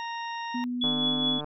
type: harmonic tone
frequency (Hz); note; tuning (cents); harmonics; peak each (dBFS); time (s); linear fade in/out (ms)
930; A#5; -4; 1 / 2 / 3 / 4 / 6; -33 / -39 / -43 / -45 / -49; 0-0.64; 0
type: tone with pitch glide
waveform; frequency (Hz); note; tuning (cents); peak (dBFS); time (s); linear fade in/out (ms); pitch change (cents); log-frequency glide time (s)
sine; 245.9 to 254.3; B3 to C4; -7 to -49; -28; 0.54-1.39; 10; +58; 0.84-1.23
type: tone with tremolo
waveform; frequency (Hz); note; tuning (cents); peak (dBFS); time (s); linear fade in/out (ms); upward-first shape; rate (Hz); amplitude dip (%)
sine; 3399; G#7; +39; -23; 0.81-1.41; 10; triangle; 4.8; 55
type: click train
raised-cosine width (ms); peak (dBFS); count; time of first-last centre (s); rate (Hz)
1; -23; 91; 0.84-1.444; 149
effects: none